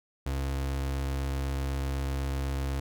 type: tone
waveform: 35% pulse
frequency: 68 Hz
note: C#2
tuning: 33 cents flat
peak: -27 dBFS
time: 0.26-2.8 s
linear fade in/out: 5 ms
effects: none